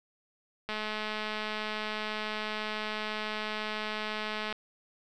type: click train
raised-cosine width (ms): 0.3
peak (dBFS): -19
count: 822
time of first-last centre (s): 0.69-4.526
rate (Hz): 214
effects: none